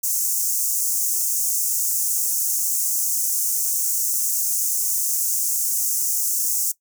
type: high-pass noise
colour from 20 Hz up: pink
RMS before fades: -22 dBFS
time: 0.03-6.72 s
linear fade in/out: 10 ms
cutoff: 6100 Hz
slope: 48 dB/octave
effects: noise-tail reverb RT60 0.1 s tail -19 dB re dry